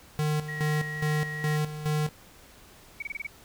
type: tone with tremolo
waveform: square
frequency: 151.8 Hz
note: D#3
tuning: 42 cents flat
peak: -25 dBFS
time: 0.19-2.09 s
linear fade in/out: 0 ms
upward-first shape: square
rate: 2.4 Hz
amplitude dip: 70%
type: tone with vibrato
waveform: sine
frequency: 1900 Hz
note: A#6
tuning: 33 cents sharp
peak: -34 dBFS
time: 0.48-1.57 s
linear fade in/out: 10 ms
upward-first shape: triangle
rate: 4.6 Hz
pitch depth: 8 cents each way
type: tone bursts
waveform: sine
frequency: 2256 Hz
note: C#7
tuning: 30 cents sharp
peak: -30 dBFS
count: 6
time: 3-3.269 s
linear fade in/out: 5 ms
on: 24 ms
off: 25 ms
effects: pink hiss -53 dBFS RMS until 3.44 s